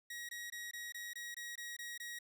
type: tone bursts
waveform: sawtooth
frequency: 1900 Hz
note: A#6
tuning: 33 cents sharp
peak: -40 dBFS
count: 10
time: 0.1-2.189 s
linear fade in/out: 5 ms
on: 190 ms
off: 21 ms
effects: none